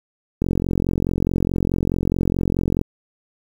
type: click train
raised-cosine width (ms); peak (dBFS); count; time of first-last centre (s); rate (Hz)
3; -7; 108; 0.42-2.814; 44.7
effects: 7-bit